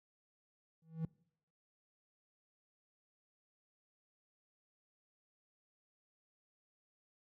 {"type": "tone with exponential growth", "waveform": "triangle", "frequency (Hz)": 161.9, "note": "E3", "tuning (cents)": -31, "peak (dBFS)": -30, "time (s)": [0.82, 1.05], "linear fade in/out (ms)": 2, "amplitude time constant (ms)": 50, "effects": ["noise-tail reverb RT60 0.7 s tail -24 dB re dry", "high-pass 60 Hz 12 dB/octave"]}